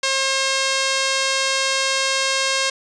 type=tone; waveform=5% pulse; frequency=536 Hz; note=C5; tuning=42 cents sharp; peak=-6 dBFS; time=0.03-2.7 s; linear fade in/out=5 ms; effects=resampled to 24000 Hz